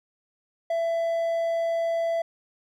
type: tone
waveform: triangle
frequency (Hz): 667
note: E5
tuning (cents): +20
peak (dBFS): -21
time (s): 0.7-2.22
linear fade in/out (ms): 5
effects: none